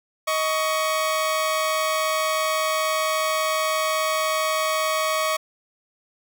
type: tone pair together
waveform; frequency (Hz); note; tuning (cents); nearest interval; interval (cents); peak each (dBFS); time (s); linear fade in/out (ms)
sawtooth; 628.2 / 1120; D#5 / C#6; +16 / +18; minor seventh; 1002; -20; 0.27-5.37; 10
effects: none